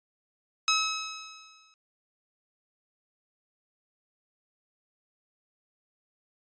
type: tone with exponential decay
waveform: 10% pulse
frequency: 1285 Hz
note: E6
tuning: 45 cents flat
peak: -12 dBFS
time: 0.68-1.74 s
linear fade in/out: 1 ms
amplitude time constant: 230 ms
effects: resampled to 16000 Hz